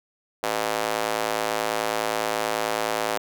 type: tone with high-pass filter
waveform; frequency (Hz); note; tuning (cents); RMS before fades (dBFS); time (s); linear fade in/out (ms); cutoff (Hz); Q
square; 54.7; A1; -9; -26; 0.43-3.18; 5; 580; 1.3
effects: none